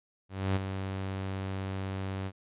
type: tone with ADSR envelope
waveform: sawtooth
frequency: 96 Hz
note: G2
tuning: 36 cents flat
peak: -21 dBFS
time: 0.29-2.32 s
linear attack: 270 ms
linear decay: 20 ms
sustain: -8 dB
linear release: 54 ms
effects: resampled to 8000 Hz